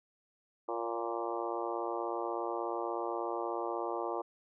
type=harmonic tone with a mistuned harmonic; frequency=116.54 Hz; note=A#2; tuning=in tune; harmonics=3 / 4 / 5 / 6 / 7 / 8 / 9 / 10; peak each=-39 / -40 / -41 / -42 / -42 / -43 / -44 / -44 dBFS; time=0.68-4.22 s; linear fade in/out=10 ms; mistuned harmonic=5; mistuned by=-25 cents; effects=none